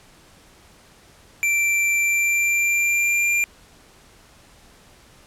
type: tone with pitch glide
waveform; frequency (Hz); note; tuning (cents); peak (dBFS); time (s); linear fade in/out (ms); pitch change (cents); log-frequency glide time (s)
square; 2349 to 2386; D7 to D7; 0 to +27; -18; 1.43-3.44; 0; +27; 1.97-3.31
effects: pink hiss -51 dBFS RMS until 5.26 s + low-pass 11000 Hz 12 dB/octave